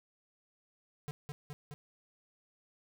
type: tone with echo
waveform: square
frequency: 146.83 Hz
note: D3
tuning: in tune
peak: -38 dBFS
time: 1.08-1.11 s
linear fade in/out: 0 ms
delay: 210 ms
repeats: 3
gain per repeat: -2 dB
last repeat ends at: 1.74 s
effects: none